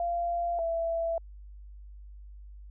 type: tone pair in turn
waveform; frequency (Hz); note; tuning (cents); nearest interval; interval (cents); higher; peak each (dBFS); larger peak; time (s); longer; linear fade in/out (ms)
sine; 690 / 665.5; F5 / E5; -21 / +16; minor second; 63; first; -27; neither; 0-0.59 / 0.59-1.18; neither; 2
effects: added 50 Hz sine -44 dBFS peak until 2.7 s

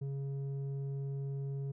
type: tone with low-pass filter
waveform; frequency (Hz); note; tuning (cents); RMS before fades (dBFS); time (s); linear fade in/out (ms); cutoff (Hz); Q
square; 138.1; C#3; -6; -38; 0.01-1.72; 10; 290; 3.1
effects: none

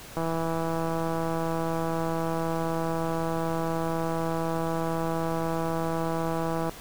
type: click train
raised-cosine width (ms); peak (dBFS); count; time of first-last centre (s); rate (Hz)
1; -16; 1071; 0.17-6.694; 164
effects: pink hiss -44 dBFS RMS until 6.8 s

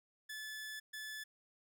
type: tone bursts at uneven times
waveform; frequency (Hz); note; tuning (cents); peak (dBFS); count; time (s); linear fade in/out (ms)
sawtooth; 1731; A6; -29; -40; 2; 0.29-0.8 / 0.93-1.24; 10
effects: none

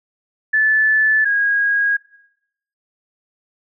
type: tone pair in turn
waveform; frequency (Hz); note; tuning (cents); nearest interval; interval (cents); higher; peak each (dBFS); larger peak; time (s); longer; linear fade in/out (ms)
sine; 1742 / 1641; A6 / G#6; -18 / -21; minor second; 103; first; -12 / -14; first; 0.53-1.25 / 1.25-1.97; neither; 10
effects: noise-tail reverb RT60 0.8 s tail -19 dB re dry

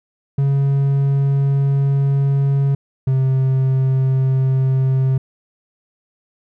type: tone pair in turn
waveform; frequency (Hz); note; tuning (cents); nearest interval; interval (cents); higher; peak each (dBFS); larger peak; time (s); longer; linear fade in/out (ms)
triangle; 138.59 / 132.26; C#3 / C3; 0 / +19; minor second; 81; first; -11; neither; 0.38-2.75 / 3.07-5.18; first; 5
effects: none

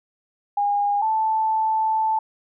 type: tone pair in turn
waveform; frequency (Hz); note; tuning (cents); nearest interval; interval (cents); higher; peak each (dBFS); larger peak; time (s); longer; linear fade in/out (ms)
sine; 815 / 878.3; G#5 / A5; -33 / -3; minor second; 130; second; -18; neither; 0.57-1.02 / 1.02-2.19; second; 5
effects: none

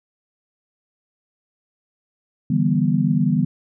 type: chord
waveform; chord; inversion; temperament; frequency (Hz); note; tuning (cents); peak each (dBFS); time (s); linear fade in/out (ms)
sine; E minor seventh; third; equal with one note detuned; 146.83 / 164.81 / 196 / 243.3; D3 / E3 / G3 / B3; 0 / 0 / 0 / -26; -21; 2.5-3.45; 5
effects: none

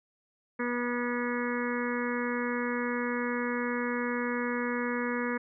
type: harmonic tone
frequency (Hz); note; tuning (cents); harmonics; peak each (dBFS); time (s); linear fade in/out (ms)
242.6; B3; -31; 1 / 2 / 4 / 5 / 6 / 7 / 8 / 9; -32 / -34 / -39 / -40 / -41 / -38 / -41 / -41; 0.59-5.38; 10
effects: none

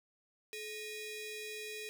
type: ring-modulated tone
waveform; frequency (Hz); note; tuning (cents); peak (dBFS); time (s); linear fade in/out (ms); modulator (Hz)
sawtooth; 1448; F#6; -38; -35; 0.53-1.89; 0; 1020
effects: none

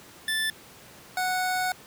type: tone pair in turn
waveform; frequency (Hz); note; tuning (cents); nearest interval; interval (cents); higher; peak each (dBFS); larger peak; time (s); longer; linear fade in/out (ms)
25% pulse; 1760 / 737.9; A6 / F#5; 0 / -5; octave + minor third; 1505; first; -21; neither; 0.28-0.5 / 1.17-1.72; second; 2
effects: pink hiss -49 dBFS RMS until 1.86 s + high-pass 100 Hz 12 dB/octave

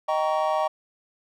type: chord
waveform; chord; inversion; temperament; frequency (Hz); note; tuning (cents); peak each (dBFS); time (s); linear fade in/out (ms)
triangle; Eb dominant seventh; none; just; 622.3 / 777.8 / 933.4 / 1120.1; Eb5 / G5 / Bb5 / Db6; 0 / -14 / +2 / +18; -23 / -25 / -27 / -27; 0.08-0.68; 10
effects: none

